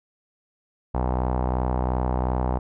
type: tone with low-pass filter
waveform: sawtooth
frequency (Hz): 62.8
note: B1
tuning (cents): +30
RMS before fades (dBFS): -24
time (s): 0.94-2.59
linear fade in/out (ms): 10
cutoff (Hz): 870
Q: 3.1
effects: none